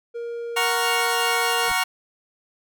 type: tone with pitch glide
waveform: triangle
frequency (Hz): 470 to 466.5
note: A#4 to A#4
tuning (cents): +14 to +1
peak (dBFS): -26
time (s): 0.14-1.7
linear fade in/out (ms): 20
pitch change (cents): -13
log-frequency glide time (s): 0.32-1.26
type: chord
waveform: 20% pulse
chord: Gb major seventh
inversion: none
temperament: equal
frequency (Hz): 740 / 932.3 / 1108.7 / 1396.9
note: Gb5 / Bb5 / Db6 / F6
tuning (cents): 0 / 0 / 0 / 0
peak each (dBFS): -21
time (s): 0.56-1.84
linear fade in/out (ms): 10
type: noise with exponential growth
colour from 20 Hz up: brown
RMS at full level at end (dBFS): -33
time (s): 1.58-1.72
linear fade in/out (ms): 2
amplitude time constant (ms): 29
effects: none